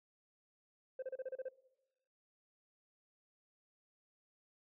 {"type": "tone bursts", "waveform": "sine", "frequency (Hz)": 520, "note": "C5", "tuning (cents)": -11, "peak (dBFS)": -36, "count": 8, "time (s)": [0.99, 1.486], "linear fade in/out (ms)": 5, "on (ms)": 34, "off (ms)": 32, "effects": ["noise-tail reverb RT60 1.0 s tail -22 dB re dry", "tanh soft clip ceiling -38 dBFS"]}